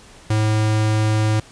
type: tone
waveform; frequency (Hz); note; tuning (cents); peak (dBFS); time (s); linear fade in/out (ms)
square; 108.1; A2; -30; -16; 0.3-1.4; 5
effects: pink hiss -45 dBFS RMS until 1.51 s + resampled to 22050 Hz